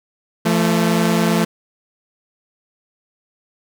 sawtooth tone pair together, 171.1 / 220.7 Hz, F3 / A3, -35 / +5 cents, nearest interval major third, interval 440 cents, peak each -13 dBFS, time 0.45-1.45 s, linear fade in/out 10 ms, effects none

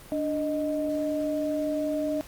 sine tone pair together, 293.7 / 619.5 Hz, D4 / D#5, 0 / -8 cents, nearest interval octave + minor second, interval 1292 cents, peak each -28 dBFS, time 0.12-2.21 s, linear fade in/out 0 ms, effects pink hiss -48 dBFS RMS until 2.27 s + Opus 32 kbps

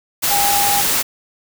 sine tone in noise, 809 Hz, G#5, 46 cents flat, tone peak -17 dBFS, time 0.3-0.82 s, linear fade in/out 20 ms, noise white, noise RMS -17 dBFS, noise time 0.22-1.03 s, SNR -3 dB, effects none

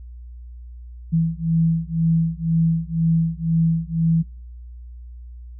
sine beating tone pair, 163.3 / 165.3 Hz, E3 / E3, -16 / +5 cents, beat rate 2 Hz, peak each -20 dBFS, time 1.12-4.23 s, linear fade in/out 20 ms, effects noise-tail reverb RT60 0.5 s tail -26 dB re dry + added 60 Hz sine -35 dBFS peak until 5.59 s

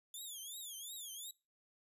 10% pulse tone with vibrato, 3446 Hz, A7, 37 cents flat, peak -38 dBFS, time 0.14-1.31 s, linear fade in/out 2 ms, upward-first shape triangle, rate 2.8 Hz, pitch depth 210 cents each way, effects noise-tail reverb RT60 0.3 s tail -23 dB re dry + resampled to 32000 Hz

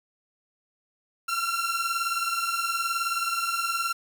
sawtooth beating tone pair, 1355 / 1374 Hz, E6 / F6, +47 / -29 cents, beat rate 19 Hz, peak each -25 dBFS, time 1.28-3.93 s, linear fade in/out 10 ms, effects 8-bit

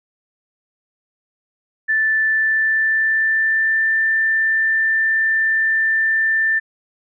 sine tone with pitch glide, 1760 to 1780.5 Hz, A6 to A6, 0 to +20 cents, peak -14 dBFS, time 1.88-6.6 s, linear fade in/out 20 ms, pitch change +20 cents, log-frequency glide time 2.26-3.94 s, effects none

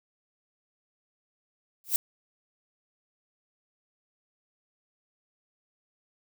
violet noise with exponential growth, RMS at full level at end -19 dBFS, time 1.84-1.96 s, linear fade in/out 1 ms, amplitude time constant 25 ms, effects none

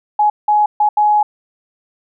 sine tone bursts at uneven times, 840 Hz, G#5, 19 cents sharp, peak -9 dBFS, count 4, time 0.19-0.3 / 0.48-0.66 / 0.8-0.89 / 0.97-1.23 s, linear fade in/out 5 ms, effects none

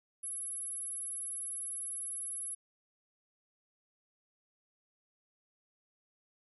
sine tone, 10810 Hz, E9, 42 cents sharp, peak -37 dBFS, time 0.23-2.55 s, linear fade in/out 10 ms, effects none

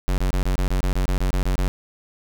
square tone bursts, 46.25 Hz, F#1, in tune, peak -19 dBFS, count 13, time 0.08-1.68 s, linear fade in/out 0 ms, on 100 ms, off 25 ms, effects none

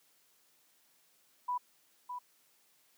sine tone with echo, 987.8 Hz, B5, in tune, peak -31 dBFS, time 1.48-1.58 s, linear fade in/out 10 ms, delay 610 ms, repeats 1, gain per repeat -7 dB, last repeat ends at 2.19 s, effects white hiss -69 dBFS RMS until 2.97 s + high-pass 150 Hz 12 dB/octave

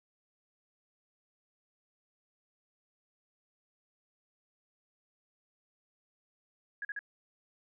sine tone bursts, 1661.2 Hz, G#6, in tune, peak -35 dBFS, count 3, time 6.82-6.991 s, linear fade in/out 2 ms, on 29 ms, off 42 ms, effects none

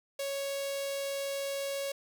sawtooth tone with notch filter, 554.4 Hz, C#5, in tune, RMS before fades -35 dBFS, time 0.19-1.92 s, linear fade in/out 5 ms, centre 1300 Hz, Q 0.81, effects none

